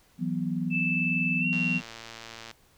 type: chord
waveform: sine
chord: E suspended second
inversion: none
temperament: equal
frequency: 164.81 / 185 / 246.9 Hz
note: E3 / F#3 / B3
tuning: 0 / 0 / 0 cents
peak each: -31 dBFS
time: 0.18-1.82 s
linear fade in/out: 50 ms
type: tone with pitch glide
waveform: sine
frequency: 2637 to 2744 Hz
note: E7 to F7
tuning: 0 to -31 cents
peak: -26 dBFS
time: 0.7-1.81 s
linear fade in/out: 50 ms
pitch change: +69 cents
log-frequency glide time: 1.4-1.46 s
type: click train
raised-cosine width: 0.2 ms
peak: -24 dBFS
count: 113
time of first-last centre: 1.53-2.512 s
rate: 114 Hz
effects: pink hiss -62 dBFS RMS until 2.77 s